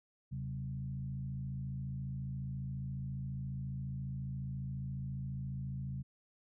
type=tone with frequency modulation; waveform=sine; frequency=132 Hz; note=C3; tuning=16 cents sharp; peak=-37 dBFS; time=0.31-6.03 s; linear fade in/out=20 ms; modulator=54.5 Hz; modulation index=0.83; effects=none